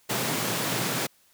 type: high-pass noise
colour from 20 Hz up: pink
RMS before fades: -28 dBFS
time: 0.09-1.07 s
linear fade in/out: 10 ms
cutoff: 110 Hz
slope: 96 dB/octave
effects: white hiss -62 dBFS RMS until 1.33 s